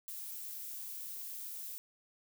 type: noise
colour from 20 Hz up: violet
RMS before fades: -44 dBFS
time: 0.08-1.78 s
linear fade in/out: 0 ms
effects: none